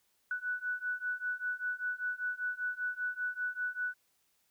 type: beating tone pair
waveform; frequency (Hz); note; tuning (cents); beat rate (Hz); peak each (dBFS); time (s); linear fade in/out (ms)
sine; 1480 / 1485.1; F#6 / F#6; 0 / +6; 5.1; -37 / -36; 0.31-3.94; 2
effects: white hiss -74 dBFS RMS until 4.5 s